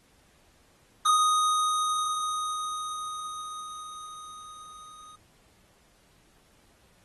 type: tone with level ramp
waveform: square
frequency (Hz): 1244.5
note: D#6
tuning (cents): 0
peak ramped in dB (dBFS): -20 to -48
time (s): 1.05-5.16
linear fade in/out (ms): 10
effects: pink hiss -63 dBFS RMS until 7.04 s + AAC 32 kbps